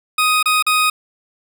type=tone with dropouts; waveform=20% pulse; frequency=1250 Hz; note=D#6; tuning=8 cents sharp; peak=-8 dBFS; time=0.18-0.9 s; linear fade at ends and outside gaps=5 ms; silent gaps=0.428-0.457 / 0.625-0.665 s; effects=none